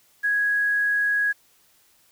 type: tone with quantisation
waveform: sine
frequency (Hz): 1661.2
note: G#6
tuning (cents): 0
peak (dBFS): -19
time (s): 0.23-1.33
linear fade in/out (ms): 20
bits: 8
effects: white hiss -60 dBFS RMS until 2.11 s